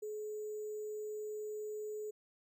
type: tone with sample-and-hold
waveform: sine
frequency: 425.3 Hz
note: G#4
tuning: 41 cents sharp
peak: -39 dBFS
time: 0.02-2.11 s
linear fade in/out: 10 ms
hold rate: 7350 Hz
effects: none